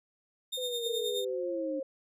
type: tone with tremolo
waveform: 40% pulse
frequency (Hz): 3656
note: A#7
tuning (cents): -34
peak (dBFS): -31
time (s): 0.52-1.25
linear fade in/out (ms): 10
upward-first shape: sine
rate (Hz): 9.5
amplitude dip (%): 60
type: linear sweep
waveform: sine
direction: down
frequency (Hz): 512 to 293.7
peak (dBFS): -34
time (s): 0.57-1.8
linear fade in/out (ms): 10
type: tone with pitch glide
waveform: sine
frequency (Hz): 476.9 to 535.3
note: A#4 to C5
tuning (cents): +39 to +39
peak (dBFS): -33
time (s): 0.86-1.83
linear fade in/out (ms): 5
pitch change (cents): +200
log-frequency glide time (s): 1.03-1.5
effects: none